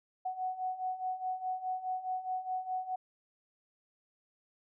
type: beating tone pair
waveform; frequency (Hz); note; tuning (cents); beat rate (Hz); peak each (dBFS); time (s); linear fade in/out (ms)
sine; 740 / 744.8; F#5 / F#5; 0 / +11; 4.8; -39 / -35; 0.25-2.96; 10
effects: none